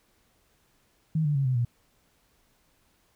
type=tone with pitch steps; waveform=sine; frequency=158.1 / 147.51 / 137.63 / 128.42 / 119.82 Hz; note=D#3 / D3 / C#3 / C3 / A#2; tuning=+28 / +8 / -12 / -32 / +48 cents; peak=-22 dBFS; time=1.15-1.65 s; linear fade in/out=5 ms; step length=100 ms; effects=pink hiss -67 dBFS RMS until 3.15 s